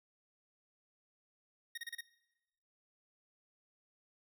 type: tone bursts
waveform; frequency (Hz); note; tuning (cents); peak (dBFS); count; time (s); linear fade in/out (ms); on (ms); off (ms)
25% pulse; 1864.7; A#6; 0; -37; 5; 1.75-2.009; 5; 27; 31
effects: noise-tail reverb RT60 1.0 s tail -21 dB re dry